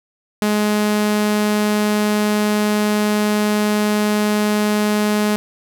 sawtooth tone, 210 Hz, G#3, 19 cents sharp, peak -11 dBFS, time 0.42-5.36 s, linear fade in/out 0 ms, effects 8-bit

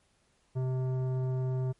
triangle tone with tanh clipping, 129.2 Hz, C3, 21 cents flat, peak -30 dBFS, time 0.55-1.73 s, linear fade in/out 20 ms, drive 17 dB, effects pink hiss -70 dBFS RMS until 1.79 s + MP3 48 kbps

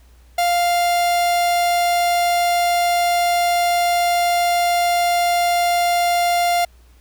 45% pulse tone, 698.5 Hz, F5, in tune, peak -15 dBFS, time 0.38-6.65 s, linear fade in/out 5 ms, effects added 60 Hz sine -46 dBFS peak until 7 s + pink hiss -57 dBFS RMS until 7 s

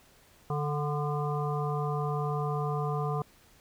harmonic tone with a mistuned harmonic, 146.83 Hz, D3, in tune, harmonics 1 / 3 / 5 / 7 / 8, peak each -30 / -35 / -37 / -38 / -39 dBFS, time 0.5-3.22 s, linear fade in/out 2 ms, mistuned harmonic 8, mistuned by +43 cents, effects pink hiss -60 dBFS RMS until 3.6 s

